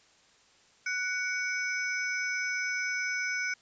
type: ring-modulated tone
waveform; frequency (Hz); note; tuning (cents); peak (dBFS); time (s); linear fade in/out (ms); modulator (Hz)
square; 1864.7; A#6; 0; -27; 0.86-3.54; 5; 383
effects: white hiss -62 dBFS RMS until 3.61 s + resampled to 16000 Hz